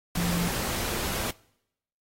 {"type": "tone in noise", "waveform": "sine", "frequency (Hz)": 173.5, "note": "F3", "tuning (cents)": -11, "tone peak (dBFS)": -26, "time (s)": [0.17, 0.48], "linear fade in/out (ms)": 5, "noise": "pink", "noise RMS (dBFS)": -31, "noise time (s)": [0.15, 1.31], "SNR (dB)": 2, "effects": ["noise-tail reverb RT60 0.8 s tail -24 dB re dry", "AAC 48 kbps"]}